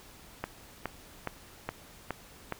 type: click train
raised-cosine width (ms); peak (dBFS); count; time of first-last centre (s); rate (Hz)
0.5; -17; 6; 0.44-2.523; 2.4
effects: pink hiss -53 dBFS RMS until 2.59 s